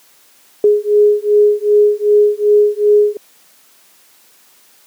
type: beating tone pair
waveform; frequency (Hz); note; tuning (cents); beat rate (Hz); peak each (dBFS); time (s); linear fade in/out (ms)
sine; 415.3 / 417.9; G#4 / G#4; 0 / +11; 2.6; -11; 0.64-3.17; 2
effects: white hiss -49 dBFS RMS until 4.86 s + high-pass 200 Hz 12 dB/octave